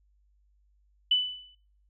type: tone with exponential decay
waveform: sine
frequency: 2990 Hz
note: F#7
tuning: 17 cents sharp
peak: -18 dBFS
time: 1.11-1.55 s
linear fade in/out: 5 ms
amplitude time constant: 94 ms
effects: noise-tail reverb RT60 0.5 s tail -20 dB re dry + added 50 Hz sine -63 dBFS peak until 1.89 s